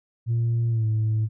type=tone with pitch glide; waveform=sine; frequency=116.54 to 109.37 Hz; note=A#2 to A2; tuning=0 to -10 cents; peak=-18 dBFS; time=0.26-1.29 s; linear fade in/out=50 ms; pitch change=-110 cents; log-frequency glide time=0.69-0.86 s; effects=tanh soft clip ceiling -18 dBFS